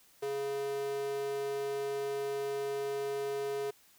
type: tone with high-pass filter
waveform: square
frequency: 139.2 Hz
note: C#3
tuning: 8 cents sharp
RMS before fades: -35 dBFS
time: 0.22-3.71 s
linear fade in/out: 10 ms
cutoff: 460 Hz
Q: 5.8
effects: white hiss -63 dBFS RMS until 3.98 s